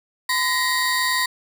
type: tone cluster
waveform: 35% pulse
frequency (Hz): 1017 / 1887 / 4589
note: C6 / A#6 / D8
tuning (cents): -50 / +21 / -41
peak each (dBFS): -22 / -20 / -25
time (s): 0.29-1.26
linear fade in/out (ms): 5
effects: none